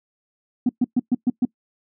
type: tone bursts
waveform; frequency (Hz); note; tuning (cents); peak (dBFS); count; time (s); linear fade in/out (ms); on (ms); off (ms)
sine; 246.9; B3; 0; -13; 6; 0.66-1.452; 5; 32; 120
effects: noise-tail reverb RT60 0.1 s tail -23 dB re dry + tanh soft clip ceiling -12 dBFS